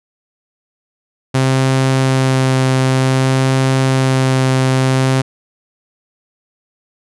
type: tone with vibrato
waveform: sawtooth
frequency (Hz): 131.7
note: C3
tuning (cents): +12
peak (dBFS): -7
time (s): 1.34-5.22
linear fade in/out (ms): 10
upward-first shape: sine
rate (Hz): 0.54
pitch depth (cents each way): 10
effects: resampled to 24000 Hz